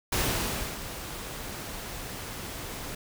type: noise with ADSR envelope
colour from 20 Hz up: pink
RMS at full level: -26 dBFS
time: 0.12-2.95 s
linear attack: 7 ms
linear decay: 650 ms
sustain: -12 dB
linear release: 5 ms
effects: none